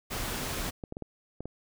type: noise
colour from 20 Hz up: pink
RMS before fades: -34 dBFS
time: 0.1-0.71 s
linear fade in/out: 20 ms
type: clicks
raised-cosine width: 2 ms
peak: -24 dBFS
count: 6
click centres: 0.838 / 0.924 / 0.969 / 1.023 / 1.406 / 1.456 s
effects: none

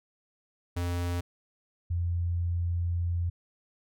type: tone pair in turn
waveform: square / sine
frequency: 87.5 / 86.4 Hz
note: F2 / F2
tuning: +4 / -18 cents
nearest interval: unison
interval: 22 cents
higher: first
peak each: -29 / -26 dBFS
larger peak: second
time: 0.76-1.21 / 1.9-3.3 s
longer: second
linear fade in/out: 10 ms
effects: none

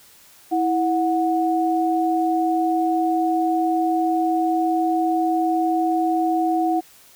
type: tone pair together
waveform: sine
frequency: 327 / 734 Hz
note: E4 / F#5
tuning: -14 / -14 cents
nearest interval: octave + major second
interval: 1400 cents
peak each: -20 dBFS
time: 0.51-6.81 s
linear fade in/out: 20 ms
effects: white hiss -50 dBFS RMS until 7.15 s

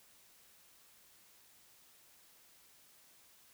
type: silence
effects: white hiss -64 dBFS RMS until 3.53 s

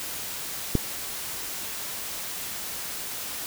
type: click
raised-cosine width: 3 ms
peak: -7 dBFS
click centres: 0.753 s
effects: white hiss -34 dBFS RMS until 3.46 s

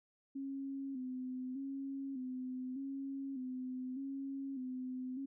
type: tone with vibrato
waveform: sine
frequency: 264 Hz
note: C4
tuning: 16 cents sharp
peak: -39 dBFS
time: 0.35-5.26 s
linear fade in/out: 10 ms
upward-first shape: square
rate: 0.83 Hz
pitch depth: 58 cents each way
effects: none

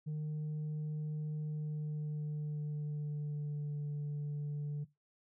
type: tone with pitch glide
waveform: sine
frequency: 152.4 to 146.7 Hz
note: D#3 to D3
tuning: -36 to -2 cents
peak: -33 dBFS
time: 0.06-4.85 s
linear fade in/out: 20 ms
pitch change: -66 cents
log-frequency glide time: 1.42-3.82 s
effects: noise-tail reverb RT60 0.2 s tail -18 dB re dry + tanh soft clip ceiling -35 dBFS

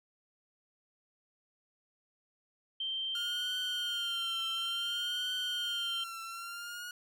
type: tone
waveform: sine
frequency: 3136 Hz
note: G7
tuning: in tune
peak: -33 dBFS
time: 2.8-6.04 s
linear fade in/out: 5 ms
type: tone with vibrato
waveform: sawtooth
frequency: 1410 Hz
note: F6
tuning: 16 cents sharp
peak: -37 dBFS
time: 3.15-6.91 s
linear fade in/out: 2 ms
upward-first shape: triangle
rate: 0.57 Hz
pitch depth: 89 cents each way
effects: none

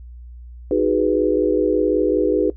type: chord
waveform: sine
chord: G# minor seventh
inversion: second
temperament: equal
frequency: 311.1 / 370 / 415.3 / 493.9 Hz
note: D#4 / F#4 / G#4 / B4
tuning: 0 / 0 / 0 / 0 cents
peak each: -20 dBFS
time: 0.71-2.5 s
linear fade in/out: 2 ms
effects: noise-tail reverb RT60 0.1 s tail -17 dB re dry + added 60 Hz sine -35 dBFS peak until 2.56 s

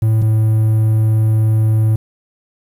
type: tone pair in turn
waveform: triangle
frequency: 110.4 / 109.64 Hz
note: A2 / A2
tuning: +6 / -6 cents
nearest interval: unison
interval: 12 cents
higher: first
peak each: -8 dBFS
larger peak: neither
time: 0.02-0.22 / 0.22-1.96 s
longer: second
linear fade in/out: 5 ms
effects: 7-bit

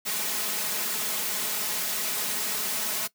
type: noise with comb filter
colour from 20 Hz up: white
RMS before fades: -29 dBFS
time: 0.05-3.08 s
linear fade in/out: 20 ms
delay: 4.7 ms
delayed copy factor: +0.65
effects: noise-tail reverb RT60 0.1 s tail -19 dB re dry + high-pass 150 Hz 12 dB/octave

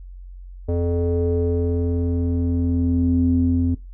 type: tone with low-pass filter sweep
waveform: square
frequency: 86 Hz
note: F2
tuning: 26 cents flat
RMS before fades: -20 dBFS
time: 0.68-3.75 s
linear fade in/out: 10 ms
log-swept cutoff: 510 to 230 Hz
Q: 5.1
effects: noise-tail reverb RT60 0.2 s tail -18 dB re dry + added 45 Hz sine -35 dBFS peak until 3.93 s

